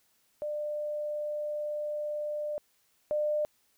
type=tone pair in turn; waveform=sine; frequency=597 / 600.3 Hz; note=D5 / D5; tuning=+28 / +38 cents; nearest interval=unison; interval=10 cents; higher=second; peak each=-31 / -26 dBFS; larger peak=second; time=0.42-2.58 / 3.11-3.45 s; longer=first; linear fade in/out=0 ms; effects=white hiss -70 dBFS RMS until 3.77 s